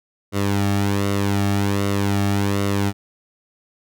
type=tone with flanger; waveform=sawtooth; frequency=100 Hz; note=G2; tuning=35 cents sharp; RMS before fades=-20 dBFS; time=0.32-2.93 s; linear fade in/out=50 ms; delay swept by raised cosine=1.2 to 2.02 ms; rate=1.3 Hz; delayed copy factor=-0.55; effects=none

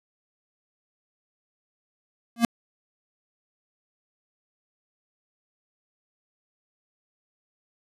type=tone with exponential growth; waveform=square; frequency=233.1 Hz; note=A#3; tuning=in tune; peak=-13 dBFS; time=2.36-2.45 s; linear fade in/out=2 ms; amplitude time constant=19 ms; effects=resampled to 32000 Hz

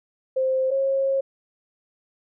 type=tone pair in turn; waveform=sine; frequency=523.3 / 541.4 Hz; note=C5 / C#5; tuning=0 / -41 cents; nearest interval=minor second; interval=59 cents; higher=second; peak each=-19 dBFS; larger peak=neither; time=0.36-0.71 / 0.71-1.21 s; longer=second; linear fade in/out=10 ms; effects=none

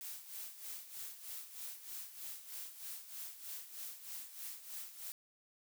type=noise with tremolo; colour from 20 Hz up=blue; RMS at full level=-45 dBFS; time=0.01-5.12 s; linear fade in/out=0 ms; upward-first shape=sine; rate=3.2 Hz; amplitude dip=70%; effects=none

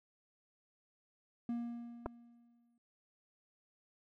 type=tone with exponential decay; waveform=triangle; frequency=236.4 Hz; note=A#3; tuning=24 cents sharp; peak=-32 dBFS; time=1.49-2.78 s; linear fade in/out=2 ms; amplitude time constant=280 ms
type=clicks; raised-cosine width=1 ms; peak=-24 / -26 dBFS; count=2; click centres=2.06 / 2.063 s
effects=none

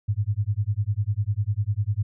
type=tone with tremolo; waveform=sine; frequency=103.83 Hz; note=G#2; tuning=in tune; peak=-18 dBFS; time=0.08-2.03 s; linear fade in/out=10 ms; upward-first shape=sine; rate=10 Hz; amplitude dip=100%; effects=none

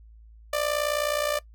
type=tone with amplitude modulation; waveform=sawtooth; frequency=592 Hz; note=D5; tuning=14 cents sharp; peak=-17 dBFS; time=0.53-1.39 s; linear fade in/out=5 ms; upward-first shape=sine; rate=59.6 Hz; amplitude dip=70%; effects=noise-tail reverb RT60 0.1 s tail -20 dB re dry + added 55 Hz sine -47 dBFS peak until 1.54 s

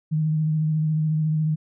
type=tone with vibrato; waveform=sine; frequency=155.56 Hz; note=D#3; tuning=in tune; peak=-19 dBFS; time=0.11-1.56 s; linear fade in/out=20 ms; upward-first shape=triangle; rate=14 Hz; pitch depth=31 cents each way; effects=none

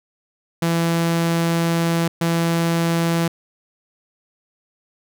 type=tone bursts at uneven times; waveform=sawtooth; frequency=167.4 Hz; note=E3; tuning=27 cents sharp; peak=-13 dBFS; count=2; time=0.62-2.08 / 2.21-3.28 s; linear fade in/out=5 ms; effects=none

